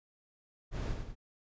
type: noise with echo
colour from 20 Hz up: brown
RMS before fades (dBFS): -34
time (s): 0.71-0.96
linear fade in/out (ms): 50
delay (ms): 97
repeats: 2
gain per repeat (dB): -5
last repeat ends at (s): 1.154
effects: resampled to 16000 Hz